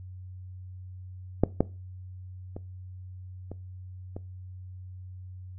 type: clicks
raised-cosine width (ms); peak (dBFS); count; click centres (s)
2; -6 / -7 / -24 / -25 / -24; 5; 1.436 / 1.606 / 2.565 / 3.516 / 4.165
effects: noise-tail reverb RT60 0.3 s tail -20 dB re dry + added 92 Hz sine -40 dBFS peak until 5.58 s